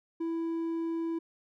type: tone with hard clipping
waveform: sine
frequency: 330.4 Hz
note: E4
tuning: 4 cents sharp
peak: -31 dBFS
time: 0.2-1.19 s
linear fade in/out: 10 ms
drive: 3 dB
effects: none